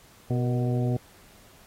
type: harmonic tone with a mistuned harmonic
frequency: 123.7 Hz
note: B2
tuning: 3 cents sharp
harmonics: 1 / 2 / 3 / 4 / 5 / 6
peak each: -24 / -30 / -34 / -36 / -38 / -40 dBFS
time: 0.3-0.97 s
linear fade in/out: 5 ms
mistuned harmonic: 4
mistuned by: -60 cents
effects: pink hiss -55 dBFS RMS until 1.66 s + AAC 48 kbps